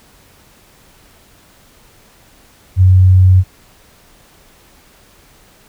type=tone; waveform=sine; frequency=92.8 Hz; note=F#2; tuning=6 cents sharp; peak=-4 dBFS; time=2.76-3.44 s; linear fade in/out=50 ms; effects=pink hiss -47 dBFS RMS until 5.68 s